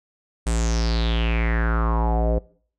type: tone with low-pass filter sweep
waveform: square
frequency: 56.8 Hz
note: A#1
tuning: 44 cents flat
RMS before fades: -21 dBFS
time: 0.46-2.39 s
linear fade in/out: 10 ms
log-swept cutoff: 8800 to 540 Hz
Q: 5.9
effects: noise-tail reverb RT60 0.5 s tail -22 dB re dry